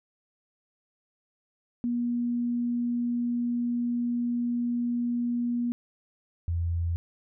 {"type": "tone pair in turn", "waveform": "sine", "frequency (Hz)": [240, 84.85], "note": ["B3", "F2"], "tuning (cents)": [-49, -49], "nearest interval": "octave + tritone", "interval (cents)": 1800, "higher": "first", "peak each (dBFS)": -25, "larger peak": "neither", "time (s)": [[1.84, 5.72], [6.48, 6.96]], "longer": "first", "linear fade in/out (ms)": 0, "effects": []}